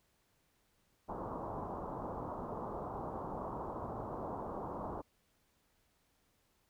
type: low-pass noise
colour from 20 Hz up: white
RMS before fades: -42 dBFS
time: 1.08-5.02 s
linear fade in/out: 20 ms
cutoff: 1100 Hz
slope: 48 dB/octave
effects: pink hiss -75 dBFS RMS until 6.69 s